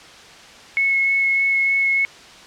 sine tone with vibrato, 2188 Hz, C#7, 23 cents flat, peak -15 dBFS, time 0.77-2.05 s, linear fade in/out 0 ms, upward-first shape sine, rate 3.3 Hz, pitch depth 9 cents each way, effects white hiss -42 dBFS RMS until 2.46 s + low-pass 5000 Hz 12 dB/octave

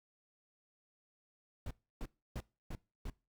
brown noise bursts, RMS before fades -41 dBFS, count 5, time 1.66-3.1 s, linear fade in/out 2 ms, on 48 ms, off 300 ms, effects noise-tail reverb RT60 0.3 s tail -22 dB re dry

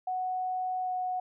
sine tone with pitch glide, 740 to 735.3 Hz, F#5 to F#5, 0 to -11 cents, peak -29 dBFS, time 0.07-1.2 s, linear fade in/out 5 ms, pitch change -11 cents, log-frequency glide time 0.81-0.91 s, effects none

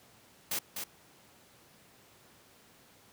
white noise with echo, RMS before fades -33 dBFS, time 0.51-0.59 s, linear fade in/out 5 ms, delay 250 ms, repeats 1, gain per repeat -5 dB, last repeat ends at 0.84 s, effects pink hiss -60 dBFS RMS until 3.12 s + high-pass 100 Hz 12 dB/octave

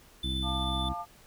harmonic tone, 65.41 Hz, C2, in tune, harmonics 1 / 2 / 3 / 4 / 5, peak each -32 / -39 / -39 / -42 / -41 dBFS, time 0.23-0.94 s, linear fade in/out 20 ms
triangle tone with tremolo, 3520 Hz, A7, in tune, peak -31 dBFS, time 0.23-0.89 s, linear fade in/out 5 ms, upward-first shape sine, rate 16 Hz, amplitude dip 25%
sine chord, D minor, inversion first, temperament equal with one note detuned, 698.5 / 880 / 1199.3 Hz, F5 / A5 / D6, 0 / 0 / +36 cents, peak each -38 dBFS, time 0.42-1.06 s, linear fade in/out 50 ms
effects pink hiss -57 dBFS RMS until 1.26 s

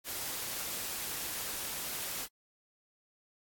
white noise, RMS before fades -38 dBFS, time 0.04-2.28 s, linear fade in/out 50 ms, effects AAC 64 kbps

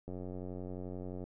click train, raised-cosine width 2 ms, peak -30 dBFS, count 107, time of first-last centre 0.08-1.24 s, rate 91.4 Hz, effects none

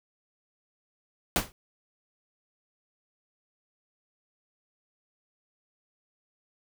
pink noise with exponential decay, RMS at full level -20 dBFS, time 1.36-1.52 s, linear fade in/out 0 ms, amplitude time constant 33 ms, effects none

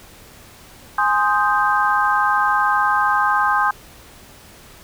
sine chord, Ab major seventh, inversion none, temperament equal, 830.6 / 1046.5 / 1244.5 / 1568 Hz, Ab5 / C6 / Eb6 / G6, 0 / 0 / 0 / 0 cents, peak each -20 dBFS, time 0.98-3.71 s, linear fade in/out 5 ms, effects pink hiss -44 dBFS RMS until 4.83 s

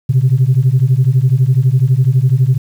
sine beating tone pair, 123.6 / 135.6 Hz, B2 / C#3, +2 / -38 cents, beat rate 12 Hz, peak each -10 dBFS, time 0.09-2.58 s, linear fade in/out 10 ms, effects tanh soft clip ceiling -3 dBFS + 7-bit

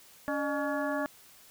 harmonic tone with a mistuned harmonic, 282.5 Hz, C#4, 33 cents sharp, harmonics 1 / 2 / 3 / 4 / 5 / 6, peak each -33 / -33 / -39 / -39 / -41 / -38 dBFS, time 0.28-1.06 s, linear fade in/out 0 ms, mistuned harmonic 2, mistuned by +120 cents, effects white hiss -56 dBFS RMS until 1.5 s

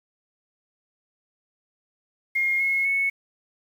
sine tone with pitch steps, 2137 / 2171 / 2205 Hz, C7 / C#7 / C#7, +36 / -37 / -10 cents, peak -20 dBFS, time 2.35-3.1 s, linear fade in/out 10 ms, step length 250 ms, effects 8-bit

